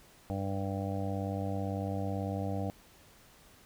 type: harmonic tone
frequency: 98 Hz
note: G2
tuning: in tune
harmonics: 1 / 2 / 3 / 5 / 6 / 7 / 8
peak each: -35 / -38 / -40 / -42 / -43 / -43 / -44 dBFS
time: 0.3-2.7 s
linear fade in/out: 0 ms
effects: pink hiss -59 dBFS RMS until 3.65 s